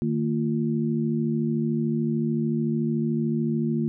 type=tone cluster; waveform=sine; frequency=152.3 / 225.9 / 346.2 Hz; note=D#3 / A3 / F4; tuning=-37 / +46 / -15 cents; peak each=-27 / -24 / -30 dBFS; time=0.02-3.88 s; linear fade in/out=0 ms; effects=none